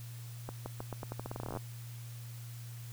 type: accelerating click train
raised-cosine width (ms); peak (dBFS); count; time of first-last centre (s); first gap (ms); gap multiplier
1; -25; 20; 0.49-1.572; 170; 0.85
effects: added 118 Hz sine -43 dBFS peak until 2.92 s + white hiss -55 dBFS RMS until 2.92 s